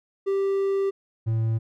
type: tone pair in turn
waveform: triangle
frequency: 392 / 112.18 Hz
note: G4 / A2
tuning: 0 / +34 cents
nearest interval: octave + minor seventh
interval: 2166 cents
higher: first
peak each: -19 dBFS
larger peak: neither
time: 0.26-0.91 / 1.26-1.59 s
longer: first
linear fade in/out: 20 ms
effects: none

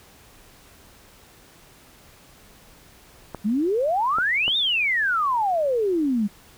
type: clicks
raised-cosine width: 1 ms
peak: -17 dBFS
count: 3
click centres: 3.347 / 4.185 / 4.48 s
type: exponential two-way sweep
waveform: sine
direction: up then down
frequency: 196 to 3729 to 196 Hz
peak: -19 dBFS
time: 3.44-6.28 s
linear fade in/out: 20 ms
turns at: 4.57 s
effects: pink hiss -51 dBFS RMS until 6.57 s

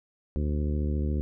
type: harmonic tone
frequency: 74.1 Hz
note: D2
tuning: 16 cents sharp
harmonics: 1 / 2 / 3 / 4 / 5 / 6 / 7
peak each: -26 / -34 / -34 / -38 / -39 / -45 / -45 dBFS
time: 0.36-1.21 s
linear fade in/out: 0 ms
effects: none

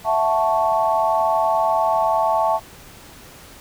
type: chord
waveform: sine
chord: F# minor seventh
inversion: third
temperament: equal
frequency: 659.3 / 740 / 880 / 1108.7 Hz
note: E5 / F#5 / A5 / C#6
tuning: 0 / 0 / 0 / 0 cents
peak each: -20 / -25 / -19 / -24 dBFS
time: 0.04-2.6 s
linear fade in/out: 50 ms
effects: pink hiss -43 dBFS RMS until 3.6 s

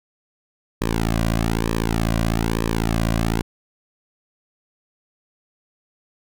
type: tone with flanger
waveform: sawtooth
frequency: 56 Hz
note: A1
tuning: 31 cents sharp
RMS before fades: -21 dBFS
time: 0.81-3.42 s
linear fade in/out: 10 ms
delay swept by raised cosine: 1.4 to 2.31 ms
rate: 1.1 Hz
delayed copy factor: -0.9
effects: none

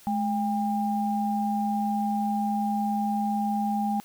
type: tone pair together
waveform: sine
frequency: 212.4 / 802 Hz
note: G#3 / G5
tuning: +39 / +39 cents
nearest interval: octave + major seventh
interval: 2300 cents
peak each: -26 / -27 dBFS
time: 0.07-4 s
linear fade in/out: 0 ms
effects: white hiss -53 dBFS RMS until 4.04 s

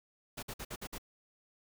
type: noise bursts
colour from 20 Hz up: pink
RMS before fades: -42 dBFS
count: 6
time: 0.37-0.983 s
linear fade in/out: 10 ms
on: 58 ms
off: 53 ms
effects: none

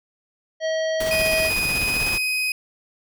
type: harmonic tone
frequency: 639 Hz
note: D#5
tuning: 46 cents sharp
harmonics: 1 / 3 / 5 / 7 / 9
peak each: -21 / -31 / -35 / -38 / -40 dBFS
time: 0.6-1.51 s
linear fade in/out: 50 ms
type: noise with tremolo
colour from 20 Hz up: pink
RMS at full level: -28 dBFS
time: 1-2.18 s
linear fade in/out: 5 ms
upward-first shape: square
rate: 16 Hz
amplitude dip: 35%
type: tone with pitch glide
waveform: 35% pulse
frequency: 2489 to 2511 Hz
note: D#7 to D#7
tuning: 0 to +15 cents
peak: -19 dBFS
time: 1.11-2.52 s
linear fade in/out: 2 ms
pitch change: +15 cents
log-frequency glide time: 1.56-2.1 s
effects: none

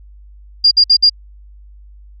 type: tone bursts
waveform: sine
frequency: 4808 Hz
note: D8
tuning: 40 cents sharp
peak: -5 dBFS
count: 4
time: 0.64-1.097 s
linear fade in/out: 10 ms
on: 73 ms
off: 55 ms
effects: added 50 Hz sine -37 dBFS peak until 2.2 s

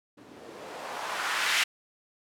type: noise with low-pass filter sweep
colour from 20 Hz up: violet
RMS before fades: -32 dBFS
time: 0.17-1.64 s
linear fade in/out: 10 ms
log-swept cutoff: 250 to 2300 Hz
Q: 1.4
effects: none

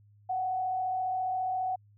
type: tone with frequency modulation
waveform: sine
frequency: 745 Hz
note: F#5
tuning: 12 cents sharp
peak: -28 dBFS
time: 0.29-1.76 s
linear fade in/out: 10 ms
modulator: 34.7 Hz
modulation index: 0.42
effects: added 103 Hz sine -57 dBFS peak until 1.97 s

